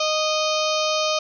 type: harmonic tone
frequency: 619 Hz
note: D#5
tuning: 9 cents flat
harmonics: 1 / 2 / 4 / 5 / 6 / 7 / 8 / 9 / 10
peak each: -23 / -26 / -29 / -30 / -31 / -31 / -32 / -33 / -33 dBFS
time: 0-1.19 s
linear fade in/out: 5 ms
effects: none